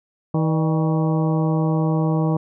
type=harmonic tone with a mistuned harmonic; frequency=159.5 Hz; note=D#3; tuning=43 cents sharp; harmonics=1 / 2 / 3 / 4 / 5 / 6 / 7; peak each=-18 / -24 / -28 / -30 / -32 / -34 / -35 dBFS; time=0.34-2.37 s; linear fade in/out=5 ms; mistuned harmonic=4; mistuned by=-85 cents; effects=none